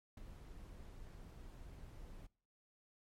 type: noise with ADSR envelope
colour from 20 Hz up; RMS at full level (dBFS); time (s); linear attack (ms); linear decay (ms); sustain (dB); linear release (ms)
brown; -45; 0.17-2.27; 5; 11; -8; 9
effects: noise-tail reverb RT60 0.5 s tail -24 dB re dry + MP3 64 kbps